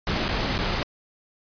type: noise with dropouts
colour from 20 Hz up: pink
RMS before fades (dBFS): -25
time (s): 0.07-0.83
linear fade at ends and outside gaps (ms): 1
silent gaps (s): 0.282-0.288 / 0.581-0.588
effects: resampled to 11025 Hz